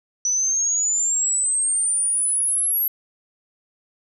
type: exponential sweep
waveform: sine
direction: up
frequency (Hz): 5920 to 11700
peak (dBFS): -18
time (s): 0.25-2.88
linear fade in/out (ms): 2
effects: none